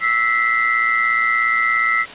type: tone cluster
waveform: sine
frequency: 1317 / 1957 / 2074 Hz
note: E6 / B6 / C7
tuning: -2 / -16 / -16 cents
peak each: -19 dBFS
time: 0-2.06 s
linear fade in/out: 50 ms
effects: white hiss -34 dBFS RMS until 2.14 s + resampled to 8000 Hz